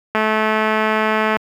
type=click train; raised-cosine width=0.5 ms; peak=-3 dBFS; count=265; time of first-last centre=0.15-1.367 s; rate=217 Hz; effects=high-pass 100 Hz 12 dB/octave + 7-bit